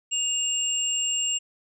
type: tone pair together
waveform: sine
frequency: 2823 / 7544 Hz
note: F7 / A#8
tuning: +18 / +20 cents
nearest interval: octave + perfect fourth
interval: 1702 cents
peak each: -26 dBFS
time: 0.11-1.39 s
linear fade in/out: 20 ms
effects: none